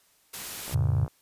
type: noise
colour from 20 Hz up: white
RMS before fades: -37 dBFS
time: 0.33-0.75 s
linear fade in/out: 10 ms
type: click train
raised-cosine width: 1 ms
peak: -27 dBFS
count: 26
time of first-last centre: 0.68-1.079 s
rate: 62.7 Hz
type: chord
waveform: sine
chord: F augmented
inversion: none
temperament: equal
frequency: 87.31 / 110 / 138.59 Hz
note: F2 / A2 / C#3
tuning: 0 / 0 / 0 cents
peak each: -26 dBFS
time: 0.72-1.07 s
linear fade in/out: 20 ms
effects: white hiss -64 dBFS RMS until 1.21 s + resampled to 32000 Hz